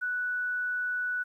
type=tone; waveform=sine; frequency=1480 Hz; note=F#6; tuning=in tune; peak=-28 dBFS; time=0.01-1.24 s; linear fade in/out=20 ms; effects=11-bit